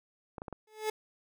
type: clicks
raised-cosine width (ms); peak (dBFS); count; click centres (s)
1; -26; 4; 0.382 / 0.419 / 0.482 / 0.527
type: tone with exponential growth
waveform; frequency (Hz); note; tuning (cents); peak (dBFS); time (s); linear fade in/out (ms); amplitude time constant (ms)
30% pulse; 431.6; A4; -33; -25; 0.67-0.9; 5; 50
effects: none

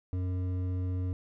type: tone with hard clipping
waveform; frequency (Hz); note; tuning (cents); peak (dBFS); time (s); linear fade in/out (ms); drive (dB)
sine; 91.5; F#2; -19; -31; 0.13-1.13; 0; 9
effects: none

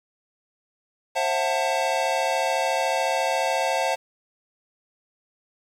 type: chord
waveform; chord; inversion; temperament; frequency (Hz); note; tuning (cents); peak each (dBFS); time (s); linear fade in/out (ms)
square; F# half-diminished seventh; second; just; 532.8 / 666 / 740 / 888; C5 / E5 / F#5 / A5; +31 / +18 / 0 / +16; -28; 1.15-3.96; 20
effects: low-pass 8000 Hz 12 dB/octave + 8-bit

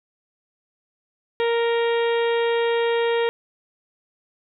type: harmonic tone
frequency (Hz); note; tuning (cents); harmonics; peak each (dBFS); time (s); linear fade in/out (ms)
466.2; A#4; 0; 1 / 2 / 3 / 4 / 5 / 6 / 7 / 8; -19 / -28 / -35 / -31 / -35 / -37 / -36 / -39; 1.4-3.29; 0
effects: none

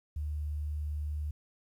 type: tone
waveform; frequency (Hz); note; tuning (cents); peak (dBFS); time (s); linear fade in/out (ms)
sine; 74.8; D2; +32; -32; 0.16-1.31; 5
effects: 11-bit

